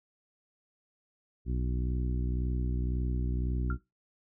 harmonic tone, 61.9 Hz, B1, 5 cents sharp, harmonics 1 / 2 / 3 / 4 / 5 / 6, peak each -30 / -36 / -40 / -42 / -44 / -46 dBFS, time 1.45-3.78 s, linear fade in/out 50 ms
sine tone with exponential decay, 1380 Hz, F6, 21 cents flat, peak -32 dBFS, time 3.7-3.81 s, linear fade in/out 2 ms, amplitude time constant 23 ms
effects noise-tail reverb RT60 0.2 s tail -17 dB re dry

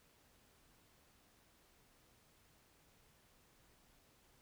silence, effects pink hiss -70 dBFS RMS until 4.41 s

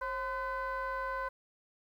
sine tone with frequency modulation, 1024 Hz, C6, 38 cents flat, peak -32 dBFS, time 0.01-1.29 s, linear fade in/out 10 ms, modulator 488 Hz, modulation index 1.1, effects tanh soft clip ceiling -30 dBFS + 11-bit

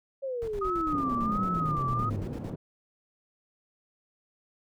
sine exponential sweep, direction down, 554.4 to 94 Hz, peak -30 dBFS, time 0.22-2.24 s, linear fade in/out 20 ms
brown noise with tremolo, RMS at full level -39 dBFS, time 0.42-2.53 s, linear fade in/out 0 ms, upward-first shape square, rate 8.9 Hz, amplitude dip 80%
sine tone with vibrato, 1230 Hz, D#6, 20 cents flat, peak -28 dBFS, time 0.61-2.1 s, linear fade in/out 10 ms, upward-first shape sine, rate 1.4 Hz, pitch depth 99 cents each way
pink band-pass noise, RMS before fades -37 dBFS, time 0.92-2.56 s, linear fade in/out 10 ms, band 120 to 360 Hz, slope 12 dB/octave
effects none

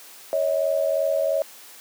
sine tone pair together, 556 / 638.9 Hz, C#5 / D#5, +5 / +46 cents, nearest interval major second, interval 241 cents, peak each -22 dBFS, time 0.33-1.42 s, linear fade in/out 0 ms, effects white hiss -45 dBFS RMS until 1.8 s + high-pass 300 Hz 12 dB/octave

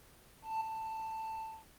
triangle tone with ADSR envelope, 886 Hz, A5, 12 cents sharp, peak -29 dBFS, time 0.42-1.65 s, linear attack 190 ms, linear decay 3 ms, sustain -7 dB, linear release 270 ms, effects pink hiss -60 dBFS RMS until 1.78 s + Opus 24 kbps

